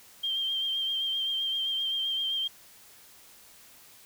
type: tone with vibrato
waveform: sine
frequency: 3172 Hz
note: G7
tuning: 20 cents sharp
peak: -27 dBFS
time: 0.23-2.48 s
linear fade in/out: 10 ms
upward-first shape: triangle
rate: 7.7 Hz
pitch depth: 33 cents each way
effects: white hiss -54 dBFS RMS until 4.05 s